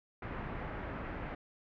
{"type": "low-pass noise", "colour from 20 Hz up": "pink", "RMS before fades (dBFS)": -41, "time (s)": [0.22, 1.35], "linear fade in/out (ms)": 5, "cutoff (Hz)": 2100, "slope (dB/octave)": 24, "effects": []}